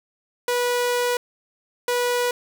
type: tone pair in turn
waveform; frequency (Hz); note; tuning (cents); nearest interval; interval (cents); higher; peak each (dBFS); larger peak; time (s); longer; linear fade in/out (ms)
sawtooth; 488.4 / 488.4; B4 / B4; -19 / -19; unison; 0; neither; -16; neither; 0.48-1.17 / 1.88-2.31; first; 2
effects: none

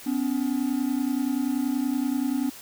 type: tone pair together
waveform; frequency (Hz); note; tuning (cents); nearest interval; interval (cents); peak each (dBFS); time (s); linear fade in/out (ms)
triangle; 252.3 / 282.8; B3 / C#4; +37 / +35; major second; 198; -24; 0.06-2.5; 10
effects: white hiss -44 dBFS RMS until 2.61 s

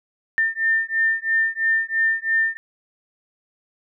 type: beating tone pair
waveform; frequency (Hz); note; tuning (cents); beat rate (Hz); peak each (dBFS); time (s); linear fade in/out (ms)
sine; 1800 / 1803; A6 / A6; +39 / +42; 3; -21; 0.38-2.57; 0
effects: none

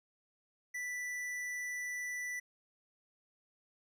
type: tone with tanh clipping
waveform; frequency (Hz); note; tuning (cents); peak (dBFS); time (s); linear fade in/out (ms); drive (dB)
sine; 1975.5; B6; 0; -39; 0.74-2.4; 10; 14
effects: none

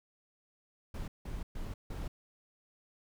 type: noise bursts at uneven times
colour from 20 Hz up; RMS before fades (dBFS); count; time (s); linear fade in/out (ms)
brown; -39; 4; 0.94-1.08 / 1.25-1.43 / 1.55-1.74 / 1.9-2.08; 5
effects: none

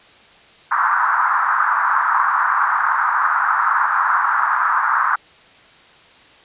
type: band-pass noise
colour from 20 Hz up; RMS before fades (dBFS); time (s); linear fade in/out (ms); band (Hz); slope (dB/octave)
white; -17; 0.71-5.16; 10; 930 to 1500; 48
effects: white hiss -47 dBFS RMS until 6.44 s + resampled to 8000 Hz

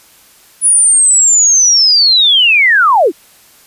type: linear sweep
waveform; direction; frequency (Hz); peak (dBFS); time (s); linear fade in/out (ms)
sine; down; 9956 to 266.7; -5; 0.61-3.12; 50
effects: white hiss -44 dBFS RMS until 3.66 s + resampled to 32000 Hz

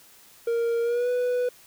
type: tone with pitch glide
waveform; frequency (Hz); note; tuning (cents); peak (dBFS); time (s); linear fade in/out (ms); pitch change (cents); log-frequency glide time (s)
triangle; 466.2 to 493.9; A#4 to B4; 0 to 0; -20; 0.47-1.49; 5; +100; 0.82-1.09
effects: white hiss -53 dBFS RMS until 1.66 s

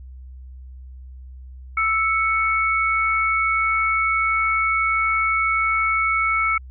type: tone pair together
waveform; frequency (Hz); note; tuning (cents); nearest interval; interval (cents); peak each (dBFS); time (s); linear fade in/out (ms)
sine; 1318.5 / 2217; E6 / C#7; 0 / 0; major sixth; 900; -20; 1.77-6.58; 5
effects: added 64 Hz sine -36 dBFS peak until 6.7 s

